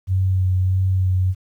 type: tone with vibrato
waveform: sine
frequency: 93.4 Hz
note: F#2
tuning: 17 cents sharp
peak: -15 dBFS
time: 0.07-1.35 s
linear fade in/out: 50 ms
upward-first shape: sine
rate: 1.6 Hz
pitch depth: 19 cents each way
effects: 9-bit